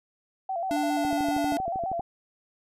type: tone with vibrato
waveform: sine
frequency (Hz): 721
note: F#5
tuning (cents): -45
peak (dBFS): -27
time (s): 0.49-2.01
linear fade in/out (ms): 5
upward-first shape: square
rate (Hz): 7.3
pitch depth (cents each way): 99
type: tone with pitch glide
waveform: square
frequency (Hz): 293.7 to 290.3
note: D4 to D4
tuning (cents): 0 to -20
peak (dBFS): -27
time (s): 0.71-1.57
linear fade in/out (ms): 0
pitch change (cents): -20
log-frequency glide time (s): 0.89-1.16
type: click train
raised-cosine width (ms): 2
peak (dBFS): -24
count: 13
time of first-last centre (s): 1.05-1.995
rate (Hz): 12.7
effects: resampled to 32000 Hz